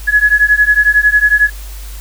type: beating tone pair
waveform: sine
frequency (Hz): 1685 / 1696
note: G#6 / G#6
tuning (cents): +25 / +36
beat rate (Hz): 11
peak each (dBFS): -10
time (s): 0.07-1.5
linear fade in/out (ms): 20
effects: added 50 Hz sine -25 dBFS peak until 2 s + white hiss -36 dBFS RMS until 2 s